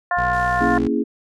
harmonic tone, 353.5 Hz, F4, 21 cents sharp, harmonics 2 / 3 / 4 / 5, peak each -20 / -23 / -26 / -24 dBFS, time 0.11-0.78 s, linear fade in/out 2 ms
20% pulse tone with vibrato, 61.74 Hz, B1, in tune, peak -22 dBFS, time 0.17-0.88 s, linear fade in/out 10 ms, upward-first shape triangle, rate 14 Hz, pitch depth 78 cents each way
blue noise, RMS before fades -38 dBFS, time 0.33-0.78 s, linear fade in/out 2 ms
sine chord, A# half-diminished seventh, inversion none, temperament equal, 233.1 / 277.2 / 329.6 / 415.3 Hz, A#3 / C#4 / E4 / G#4, 0 / 0 / 0 / 0 cents, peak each -22 / -22 / -24 / -24 dBFS, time 0.6-1.04 s, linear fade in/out 20 ms
effects low-pass 6000 Hz 12 dB/octave

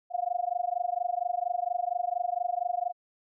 sine tone with amplitude modulation, 711 Hz, F5, 31 cents sharp, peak -23 dBFS, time 0.1-2.93 s, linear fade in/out 50 ms, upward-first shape sine, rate 24.3 Hz, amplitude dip 100%, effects none

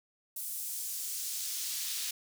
pink noise with high-pass filter sweep, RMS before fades -37 dBFS, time 0.36-2.11 s, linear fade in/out 5 ms, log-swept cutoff 10000 to 3700 Hz, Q 0.93, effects none

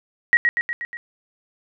sine tone with echo, 1900 Hz, A#6, 33 cents sharp, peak -10 dBFS, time 0.33-0.37 s, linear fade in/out 0 ms, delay 120 ms, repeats 5, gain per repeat -4 dB, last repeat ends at 0.97 s, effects none

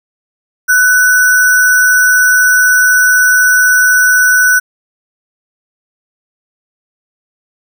sine tone with sample-and-hold, 1492 Hz, F#6, 14 cents sharp, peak -5 dBFS, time 0.68-4.6 s, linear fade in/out 20 ms, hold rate 7350 Hz, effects none

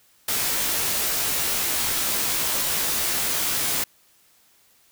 white noise with comb filter, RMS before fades -24 dBFS, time 0.28-3.84 s, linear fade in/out 5 ms, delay 16 ms, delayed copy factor -0.65, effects white hiss -59 dBFS RMS until 4.91 s

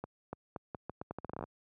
accelerating click train, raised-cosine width 1 ms, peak -25 dBFS, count 16, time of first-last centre 0.04-1.439 s, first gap 290 ms, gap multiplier 0.8, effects high-pass 80 Hz 12 dB/octave

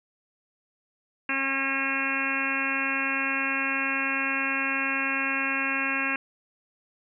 harmonic tone, 271 Hz, C#4, 39 cents flat, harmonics 1 / 2 / 3 / 4 / 5 / 6 / 7 / 8 / 9 / 10, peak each -34 / -41 / -41 / -35 / -38 / -30 / -36 / -34 / -32 / -31 dBFS, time 1.29-6.16 s, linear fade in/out 2 ms, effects none

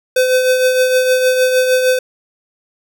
square tone with tremolo, 510 Hz, C5, 44 cents flat, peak -9 dBFS, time 0.16-1.99 s, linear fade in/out 5 ms, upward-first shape triangle, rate 6.5 Hz, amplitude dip 50%, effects none

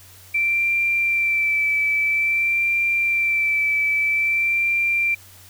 sine tone with vibrato, 2339 Hz, D7, 8 cents flat, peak -17 dBFS, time 0.34-5.15 s, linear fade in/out 10 ms, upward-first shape sine, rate 0.5 Hz, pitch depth 23 cents each way, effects added 93 Hz sine -49 dBFS peak until 5.49 s + white hiss -47 dBFS RMS until 5.49 s

